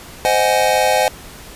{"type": "chord", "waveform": "square", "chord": "Ab dominant seventh", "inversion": "first", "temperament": "just", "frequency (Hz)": [519.1, 623, 747.5, 830.6], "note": ["C5", "Eb5", "Gb5", "Ab5"], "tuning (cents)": [-14, 2, 17, 0], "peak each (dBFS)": -19, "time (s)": [0.25, 1.08], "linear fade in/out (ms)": 0, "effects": ["pink hiss -37 dBFS RMS until 1.55 s", "resampled to 32000 Hz"]}